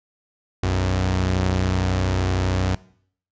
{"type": "tone pair together", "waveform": "sawtooth", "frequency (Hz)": [61.74, 92.91], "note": ["B1", "F#2"], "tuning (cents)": [0, 8], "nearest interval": "perfect fifth", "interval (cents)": 708, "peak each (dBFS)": [-21, -16], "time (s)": [0.63, 2.75], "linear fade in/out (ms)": 5, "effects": ["noise-tail reverb RT60 0.6 s tail -21 dB re dry", "resampled to 16000 Hz"]}